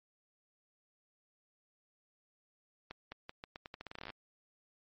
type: accelerating click train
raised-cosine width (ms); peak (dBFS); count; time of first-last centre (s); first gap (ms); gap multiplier
0.3; -28; 19; 2.91-4.102; 210; 0.83
effects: MP3 32 kbps